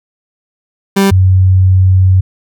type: tone pair in turn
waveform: 30% pulse / sine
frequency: 196 / 93.57 Hz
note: G3 / F#2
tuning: 0 / +20 cents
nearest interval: octave + minor second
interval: 1280 cents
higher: first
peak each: -4 dBFS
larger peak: neither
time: 0.96-1.11 / 1.11-2.21 s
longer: second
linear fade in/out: 10 ms
effects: none